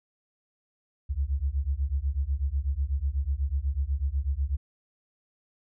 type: beating tone pair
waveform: sine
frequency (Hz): 65.41 / 73.51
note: C2 / D2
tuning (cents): 0 / +2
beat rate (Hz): 8.1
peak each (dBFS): -28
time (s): 1.09-4.57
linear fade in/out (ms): 20
effects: none